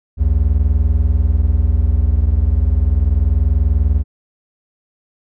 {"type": "tone pair together", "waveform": "triangle", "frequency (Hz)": [60.3, 80.6], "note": ["B1", "E2"], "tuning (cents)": [-41, -38], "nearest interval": "perfect fourth", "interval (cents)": 503, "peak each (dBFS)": -12, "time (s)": [0.17, 4.04], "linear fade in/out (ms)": 50, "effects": []}